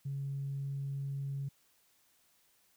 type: tone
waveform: sine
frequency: 138.59 Hz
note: C#3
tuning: in tune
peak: -34 dBFS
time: 0.05-1.49 s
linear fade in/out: 10 ms
effects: tanh soft clip ceiling -30 dBFS + white hiss -70 dBFS RMS until 2.76 s